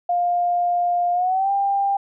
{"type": "tone with pitch glide", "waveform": "sine", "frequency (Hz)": [704, 794.8], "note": ["F5", "G5"], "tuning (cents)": [14, 24], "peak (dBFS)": -17, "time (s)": [0.09, 1.97], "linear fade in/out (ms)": 5, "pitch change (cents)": 210, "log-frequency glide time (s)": [1.13, 1.51], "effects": []}